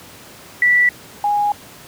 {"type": "tone pair in turn", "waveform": "sine", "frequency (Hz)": [1961, 824.5], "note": ["B6", "G#5"], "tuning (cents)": [-13, -13], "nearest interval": "octave + minor third", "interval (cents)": 1500, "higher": "first", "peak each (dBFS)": [-10, -14], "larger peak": "first", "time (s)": [[0.62, 0.89], [1.24, 1.52]], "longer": "second", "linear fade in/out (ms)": 2, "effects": ["pink hiss -40 dBFS RMS until 1.87 s", "high-pass 100 Hz 12 dB/octave"]}